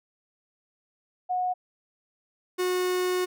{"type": "tone pair in turn", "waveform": ["sine", "45% pulse"], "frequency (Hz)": [730, 364.3], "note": ["F#5", "F#4"], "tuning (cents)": [-24, -27], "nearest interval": "octave", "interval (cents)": 1203, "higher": "first", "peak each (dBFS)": -24, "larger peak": "neither", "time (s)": [[1.29, 1.54], [2.58, 3.26]], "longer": "second", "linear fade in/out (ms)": 20, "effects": []}